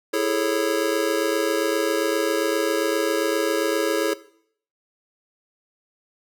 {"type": "chord", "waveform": "square", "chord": "A major seventh", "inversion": "second", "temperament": "just", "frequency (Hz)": [330, 412.5, 440, 550], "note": ["E4", "G#4", "A4", "C#5"], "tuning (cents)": [2, -12, 0, -14], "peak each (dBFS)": -27, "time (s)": [0.13, 4.14], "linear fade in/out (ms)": 10, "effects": ["noise-tail reverb RT60 0.6 s tail -17 dB re dry"]}